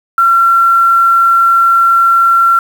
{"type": "tone with quantisation", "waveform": "sine", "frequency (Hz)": 1363, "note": "F6", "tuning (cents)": -43, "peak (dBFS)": -5, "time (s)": [0.18, 2.59], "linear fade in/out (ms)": 2, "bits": 5, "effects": []}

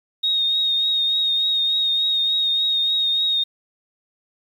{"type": "tone with vibrato", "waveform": "sine", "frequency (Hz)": 3729, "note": "A#7", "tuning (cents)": 0, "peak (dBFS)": -17, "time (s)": [0.23, 3.44], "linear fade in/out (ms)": 10, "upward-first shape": "triangle", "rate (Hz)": 3.4, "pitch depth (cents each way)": 31, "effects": ["8-bit"]}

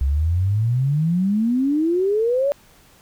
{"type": "exponential sweep", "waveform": "sine", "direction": "up", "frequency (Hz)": [65, 581], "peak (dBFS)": -16, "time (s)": [0.01, 2.52], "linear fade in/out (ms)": 0, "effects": ["pink hiss -52 dBFS RMS until 3.01 s"]}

